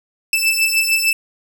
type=beating tone pair; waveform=sawtooth; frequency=2637 / 2643.6 Hz; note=E7 / E7; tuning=0 / +4 cents; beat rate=6.6 Hz; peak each=-14 dBFS; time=0.33-1.13 s; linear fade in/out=2 ms; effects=none